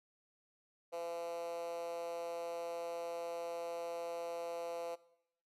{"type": "tone with high-pass filter", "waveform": "10% pulse", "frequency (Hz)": 169.6, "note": "E3", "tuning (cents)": 50, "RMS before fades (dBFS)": -42, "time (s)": [0.92, 4.96], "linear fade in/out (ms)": 20, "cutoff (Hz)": 560, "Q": 9.7, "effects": ["noise-tail reverb RT60 0.8 s tail -19 dB re dry", "resampled to 32000 Hz"]}